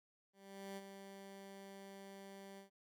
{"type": "tone with ADSR envelope", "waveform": "15% pulse", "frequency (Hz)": 196, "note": "G3", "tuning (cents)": 0, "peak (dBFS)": -39, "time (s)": [0.33, 2.7], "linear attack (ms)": 440, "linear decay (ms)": 35, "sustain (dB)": -7, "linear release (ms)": 120, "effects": []}